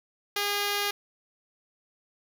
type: tone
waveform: 5% pulse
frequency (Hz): 407.8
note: G#4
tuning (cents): -32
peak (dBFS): -15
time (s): 0.36-0.91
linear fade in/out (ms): 5
effects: none